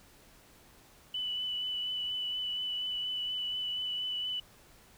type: tone with vibrato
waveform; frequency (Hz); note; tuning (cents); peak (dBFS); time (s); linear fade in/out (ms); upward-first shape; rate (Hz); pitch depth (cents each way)
sine; 2981; F#7; +12; -32; 1.14-4.4; 5; triangle; 4.2; 18
effects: pink hiss -59 dBFS RMS until 4.97 s